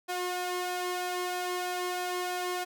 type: tone with flanger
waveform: sawtooth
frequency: 360 Hz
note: F#4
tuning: 47 cents flat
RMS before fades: -33 dBFS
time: 0.08-2.65 s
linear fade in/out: 20 ms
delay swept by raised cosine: 1.2 to 1.86 ms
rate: 3.1 Hz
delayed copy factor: +0.55
effects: none